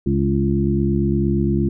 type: harmonic tone with a mistuned harmonic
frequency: 68.7 Hz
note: C#2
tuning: 15 cents flat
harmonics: 1 / 2 / 3 / 4 / 5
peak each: -23 / -21 / -20 / -27 / -22 dBFS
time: 0.06-1.69 s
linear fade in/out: 5 ms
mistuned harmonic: 4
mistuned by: +41 cents
effects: none